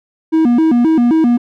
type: tone with vibrato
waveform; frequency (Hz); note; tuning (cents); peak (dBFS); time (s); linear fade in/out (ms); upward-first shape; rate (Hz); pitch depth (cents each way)
triangle; 277.2; C#4; 0; -6; 0.32-1.38; 20; square; 3.8; 250
effects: none